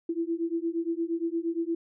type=beating tone pair; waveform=sine; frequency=329.6 / 338.2 Hz; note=E4 / E4; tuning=0 / +44 cents; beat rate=8.6 Hz; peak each=-30 dBFS; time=0.09-1.75 s; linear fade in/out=5 ms; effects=none